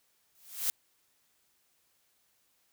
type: noise with exponential growth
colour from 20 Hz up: blue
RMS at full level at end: -27 dBFS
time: 0.35-0.7 s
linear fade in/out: 0 ms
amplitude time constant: 74 ms
effects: white hiss -72 dBFS RMS until 2.72 s